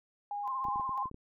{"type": "tone with tremolo", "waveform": "sine", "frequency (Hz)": 818, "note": "G#5", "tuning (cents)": -26, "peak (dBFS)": -34, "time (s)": [0.31, 1.03], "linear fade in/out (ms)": 2, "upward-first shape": "square", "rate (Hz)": 3, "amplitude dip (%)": 70}
{"type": "tone with vibrato", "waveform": "sine", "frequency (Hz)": 1046.5, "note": "C6", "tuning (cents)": 0, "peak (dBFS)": -32, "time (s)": [0.43, 1.1], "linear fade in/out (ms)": 50, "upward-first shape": "sine", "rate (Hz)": 17, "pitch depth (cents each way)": 47}
{"type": "clicks", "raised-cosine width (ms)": 3, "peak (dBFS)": -34, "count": 8, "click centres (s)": [0.652, 0.685, 0.759, 0.797, 0.893, 1.057, 1.114, 1.144]}
{"effects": []}